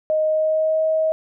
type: tone with pitch glide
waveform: sine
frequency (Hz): 622.3 to 633.9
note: D#5 to D#5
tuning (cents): 0 to +32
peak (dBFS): -16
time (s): 0.1-1.12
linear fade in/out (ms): 0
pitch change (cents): +32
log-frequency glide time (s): 0.25-0.83
effects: none